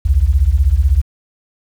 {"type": "beating tone pair", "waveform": "sine", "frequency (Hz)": [60.3, 76.3], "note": ["B1", "D#2"], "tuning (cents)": [-41, -33], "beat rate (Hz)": 16, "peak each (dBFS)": -12, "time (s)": [0.05, 1.02], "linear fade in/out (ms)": 10, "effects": ["7-bit"]}